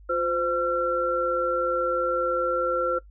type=tone cluster; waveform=sine; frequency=353.8 / 516 / 1359 Hz; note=F4 / C5 / F6; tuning=+23 / -24 / -48 cents; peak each=-31 / -25 / -25 dBFS; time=0.09-2.99 s; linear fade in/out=10 ms; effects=noise-tail reverb RT60 0.1 s tail -18 dB re dry + added 50 Hz sine -46 dBFS peak until 3.1 s